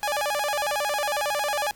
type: tone with vibrato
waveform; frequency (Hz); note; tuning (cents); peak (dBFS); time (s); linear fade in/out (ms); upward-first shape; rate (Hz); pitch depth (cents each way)
sawtooth; 698.5; F5; 0; -20; 0.03-1.71; 0; square; 11; 300
effects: pink hiss -53 dBFS RMS until 1.75 s